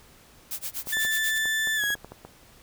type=noise with tremolo; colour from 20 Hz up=blue; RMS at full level=-31 dBFS; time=0.51-1.38 s; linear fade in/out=0 ms; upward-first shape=sine; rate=8.2 Hz; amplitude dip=100%
type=clicks; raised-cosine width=1 ms; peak=-26 dBFS; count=11; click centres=0.872 / 0.97 / 1.05 / 1.456 / 1.673 / 1.838 / 1.904 / 1.953 / 2.046 / 2.12 / 2.25 s
type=tone with pitch glide; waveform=35% pulse; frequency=1760 to 1661.2 Hz; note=A6 to G#6; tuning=0 to 0 cents; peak=-22 dBFS; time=0.92-1.95 s; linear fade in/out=10 ms; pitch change=-100 cents; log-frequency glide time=1.76-1.83 s
effects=pink hiss -54 dBFS RMS until 2.62 s